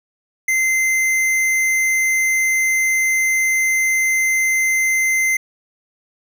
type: tone with tanh clipping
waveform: sine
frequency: 2074 Hz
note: C7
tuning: 16 cents flat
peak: -16 dBFS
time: 0.48-5.37 s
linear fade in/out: 5 ms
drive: 17 dB
effects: none

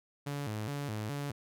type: tone with vibrato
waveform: sawtooth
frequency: 123.8 Hz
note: B2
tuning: 5 cents sharp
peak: -31 dBFS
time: 0.26-1.32 s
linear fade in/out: 10 ms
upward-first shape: square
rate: 2.4 Hz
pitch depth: 250 cents each way
effects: none

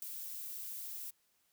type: noise with ADSR envelope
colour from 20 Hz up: violet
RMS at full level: -37 dBFS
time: 0.02-1.11 s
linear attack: 5 ms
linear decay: 4 ms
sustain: -7 dB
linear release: 13 ms
effects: white hiss -75 dBFS RMS until 1.52 s

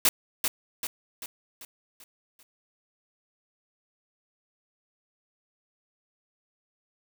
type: noise with echo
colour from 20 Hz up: white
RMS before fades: -20 dBFS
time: 0.05-0.09 s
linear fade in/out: 2 ms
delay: 390 ms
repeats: 6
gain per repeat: -6 dB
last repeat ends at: 2.43 s
effects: none

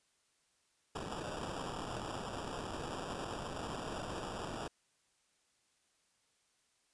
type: noise with sample-and-hold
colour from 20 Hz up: white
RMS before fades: -42 dBFS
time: 0.95-4.68 s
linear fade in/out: 5 ms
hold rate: 2100 Hz
effects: white hiss -75 dBFS RMS until 6.93 s + resampled to 22050 Hz

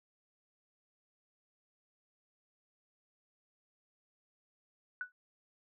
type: tone with exponential decay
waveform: sine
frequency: 1480 Hz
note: F#6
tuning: in tune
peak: -32 dBFS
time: 5.01-5.12 s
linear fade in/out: 1 ms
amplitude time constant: 22 ms
effects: none

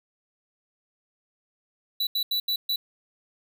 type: tone bursts at uneven times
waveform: square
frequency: 3951 Hz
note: B7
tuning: in tune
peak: -24 dBFS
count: 5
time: 2-2.07 / 2.15-2.23 / 2.31-2.4 / 2.48-2.56 / 2.69-2.76 s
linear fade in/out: 5 ms
effects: none

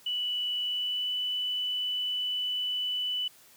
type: tone with pitch glide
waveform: sine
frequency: 2960 to 2984 Hz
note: F#7 to F#7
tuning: 0 to +14 cents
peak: -28 dBFS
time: 0.06-3.28 s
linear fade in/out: 5 ms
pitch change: +14 cents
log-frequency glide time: 0.62-1.12 s
effects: white hiss -57 dBFS RMS until 3.56 s + high-pass 80 Hz 12 dB/octave

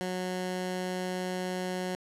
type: tone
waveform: 15% pulse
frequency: 183.2 Hz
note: F#3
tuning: 17 cents flat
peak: -25 dBFS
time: 0.01-1.95 s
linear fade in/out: 0 ms
effects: low-pass 11000 Hz 12 dB/octave + 11-bit

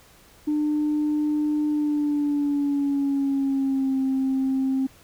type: tone with pitch glide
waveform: sine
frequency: 300 to 265.7 Hz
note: D4 to C4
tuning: +37 to +27 cents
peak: -19 dBFS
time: 0.47-4.87 s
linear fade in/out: 10 ms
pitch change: -210 cents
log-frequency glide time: 1.68-3.99 s
effects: tanh soft clip ceiling -17 dBFS + pink hiss -53 dBFS RMS until 5.03 s

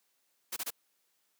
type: noise bursts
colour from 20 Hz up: white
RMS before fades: -36 dBFS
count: 3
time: 0.52-0.706 s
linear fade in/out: 10 ms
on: 46 ms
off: 24 ms
effects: white hiss -75 dBFS RMS until 1.39 s + high-pass 200 Hz 12 dB/octave

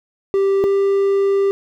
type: tone pair in turn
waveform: triangle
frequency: 392 / 395 Hz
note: G4 / G4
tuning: 0 / +13 cents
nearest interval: unison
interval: 13 cents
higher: second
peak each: -11 dBFS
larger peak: neither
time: 0.34-0.64 / 0.64-1.51 s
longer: second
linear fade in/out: 0 ms
effects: none

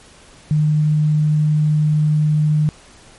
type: tone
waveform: sine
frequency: 152.1 Hz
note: D#3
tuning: 39 cents flat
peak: -12 dBFS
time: 0.51-2.69 s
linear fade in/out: 0 ms
effects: pink hiss -45 dBFS RMS until 3.18 s + MP3 48 kbps

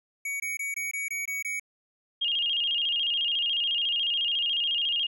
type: tone bursts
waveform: square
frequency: 2250 Hz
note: C#7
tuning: 25 cents sharp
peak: -30 dBFS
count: 8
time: 0.25-1.597 s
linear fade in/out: 5 ms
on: 150 ms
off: 21 ms
type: tone with vibrato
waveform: sine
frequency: 3030 Hz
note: F#7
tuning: 40 cents sharp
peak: -24 dBFS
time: 2.21-5.07 s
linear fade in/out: 10 ms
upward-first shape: square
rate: 14 Hz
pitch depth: 110 cents each way
effects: none

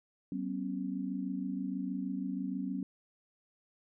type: tone cluster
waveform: sine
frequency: 190.4 / 245.5 / 271.8 Hz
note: F#3 / B3 / C#4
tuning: +50 / -10 / -34 cents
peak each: -37 / -40 / -37 dBFS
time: 0.32-2.83 s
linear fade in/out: 2 ms
effects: none

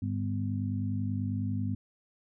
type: harmonic tone with a mistuned harmonic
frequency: 50.1 Hz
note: G1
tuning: 38 cents sharp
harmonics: 2 / 3 / 4 / 5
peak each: -31 / -44 / -36 / -35 dBFS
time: 0.02-1.75 s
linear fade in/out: 5 ms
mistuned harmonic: 2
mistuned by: +30 cents
effects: none

